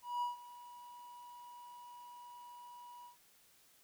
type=tone with ADSR envelope; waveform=triangle; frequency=970 Hz; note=B5; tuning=31 cents flat; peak=-31 dBFS; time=0.02-3.17 s; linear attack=200 ms; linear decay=140 ms; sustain=-18 dB; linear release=120 ms; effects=white hiss -67 dBFS RMS until 3.83 s